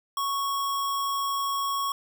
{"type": "tone with sample-and-hold", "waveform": "sine", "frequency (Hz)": 1108.7, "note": "C#6", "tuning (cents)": 0, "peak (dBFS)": -25, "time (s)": [0.17, 1.92], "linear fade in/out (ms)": 2, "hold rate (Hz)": 4410, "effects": []}